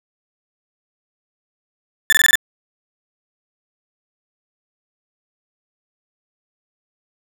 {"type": "tone bursts", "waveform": "35% pulse", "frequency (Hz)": 1760, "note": "A6", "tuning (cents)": 0, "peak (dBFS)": -8, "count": 6, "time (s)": [2.1, 2.355], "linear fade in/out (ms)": 0, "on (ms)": 25, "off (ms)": 21, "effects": []}